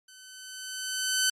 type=tone with level ramp; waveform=10% pulse; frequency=1520 Hz; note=F#6; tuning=46 cents sharp; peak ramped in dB=-42 to -13 dBFS; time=0.08-1.3 s; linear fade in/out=5 ms; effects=MP3 64 kbps